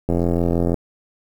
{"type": "click train", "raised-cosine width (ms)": 2, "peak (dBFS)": -7, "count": 57, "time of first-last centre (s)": [0.09, 0.743], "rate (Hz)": 85.8, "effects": ["7-bit"]}